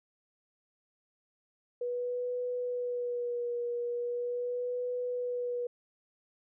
sine tone with vibrato, 486.4 Hz, B4, 26 cents flat, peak -31 dBFS, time 1.81-5.67 s, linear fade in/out 5 ms, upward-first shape sine, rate 0.4 Hz, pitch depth 27 cents each way, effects none

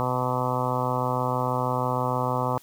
harmonic tone, 126.3 Hz, B2, 39 cents sharp, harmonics 1 / 2 / 3 / 4 / 5 / 6 / 7 / 8 / 9 / 10, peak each -29 / -33 / -37 / -31 / -33 / -34 / -30 / -32 / -32 / -38 dBFS, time 0-2.58 s, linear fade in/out 0 ms, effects white hiss -54 dBFS RMS until 2.62 s

